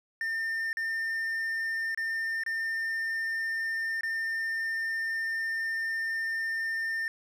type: tone with dropouts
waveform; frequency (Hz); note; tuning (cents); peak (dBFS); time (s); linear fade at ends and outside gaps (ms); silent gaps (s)
triangle; 1806; A6; +45; -27; 0.21-7.08; 1; 0.73-0.77 / 1.947-1.975 / 2.436-2.463 / 4.009-4.033
effects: none